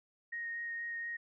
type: tone with vibrato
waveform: sine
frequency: 1864.7 Hz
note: A#6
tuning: in tune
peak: -37 dBFS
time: 0.32-1.17 s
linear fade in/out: 10 ms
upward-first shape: sine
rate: 4.2 Hz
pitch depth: 9 cents each way
effects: none